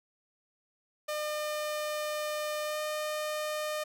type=tone with pitch glide; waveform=sawtooth; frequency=604 to 608.6 Hz; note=D5 to D#5; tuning=+48 to -38 cents; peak=-28 dBFS; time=1.08-3.84 s; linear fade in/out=10 ms; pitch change=+14 cents; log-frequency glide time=2.65-2.79 s; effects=none